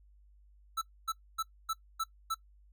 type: tone bursts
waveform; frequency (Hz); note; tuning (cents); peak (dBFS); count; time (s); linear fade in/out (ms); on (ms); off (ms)
square; 1318.5; E6; 0; -31; 6; 0.77-2.346; 10; 46; 260
effects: noise-tail reverb RT60 0.1 s tail -19 dB re dry + added 50 Hz sine -58 dBFS peak until 2.72 s